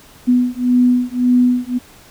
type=beating tone pair; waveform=sine; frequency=246.9 / 248.7 Hz; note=B3 / B3; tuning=0 / +12 cents; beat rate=1.8 Hz; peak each=-14 dBFS; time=0.27-1.79 s; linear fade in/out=20 ms; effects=pink hiss -44 dBFS RMS until 2.1 s